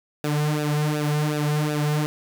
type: tone with flanger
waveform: sawtooth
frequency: 149.8 Hz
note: D3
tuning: 35 cents sharp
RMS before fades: -23 dBFS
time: 0.24-2.06 s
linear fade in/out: 0 ms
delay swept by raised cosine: 0.93 to 3.63 ms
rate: 2.7 Hz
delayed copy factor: -0.8
effects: 9-bit